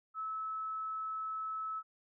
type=tone; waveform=sine; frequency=1300 Hz; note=E6; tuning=24 cents flat; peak=-36 dBFS; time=0.14-1.83 s; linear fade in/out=50 ms; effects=none